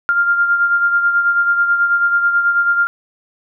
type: beating tone pair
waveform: sine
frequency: 1396.9 / 1406.1 Hz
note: F6 / F6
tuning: 0 / +11 cents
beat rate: 9.2 Hz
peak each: -12 / -21 dBFS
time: 0.09-2.87 s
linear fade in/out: 0 ms
effects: none